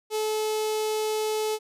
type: tone with notch filter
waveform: sawtooth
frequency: 431.6 Hz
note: A4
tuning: 33 cents flat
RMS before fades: -27 dBFS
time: 0.1-1.59 s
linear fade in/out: 50 ms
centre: 1600 Hz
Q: 0.99
effects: resampled to 32000 Hz